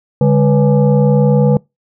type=tone with frequency modulation; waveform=sine; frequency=143.6 Hz; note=D3; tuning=39 cents flat; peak=-7 dBFS; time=0.21-1.57 s; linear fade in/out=2 ms; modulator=347 Hz; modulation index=1.1; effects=noise-tail reverb RT60 0.2 s tail -25 dB re dry